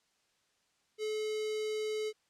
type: tone with notch filter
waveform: square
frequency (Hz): 430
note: A4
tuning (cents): -40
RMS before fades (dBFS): -35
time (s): 0.98-2.13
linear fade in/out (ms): 50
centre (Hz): 1200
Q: 1.3
effects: white hiss -74 dBFS RMS until 2.29 s + low-pass 7000 Hz 12 dB/octave